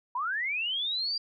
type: linear sweep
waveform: sine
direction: up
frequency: 932.3 to 4805 Hz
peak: -28 dBFS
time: 0.15-1.18 s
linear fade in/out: 5 ms
effects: none